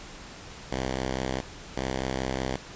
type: tone pair in turn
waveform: 5% pulse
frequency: 65.1 / 65.38 Hz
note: C2 / C2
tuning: -8 / -1 cents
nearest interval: unison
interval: 7 cents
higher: second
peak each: -17 dBFS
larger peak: neither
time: 0.71-1.41 / 1.76-2.57 s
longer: second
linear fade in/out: 10 ms
effects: pink hiss -44 dBFS RMS until 2.75 s + resampled to 16000 Hz